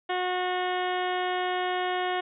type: harmonic tone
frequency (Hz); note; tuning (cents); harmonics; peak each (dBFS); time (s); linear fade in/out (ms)
363.9; F#4; -29; 1 / 2 / 3 / 4 / 5 / 6 / 7 / 8 / 9 / 10; -31 / -29 / -36 / -38 / -36 / -40 / -49 / -40 / -42 / -47; 0.09-2.21; 10
effects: none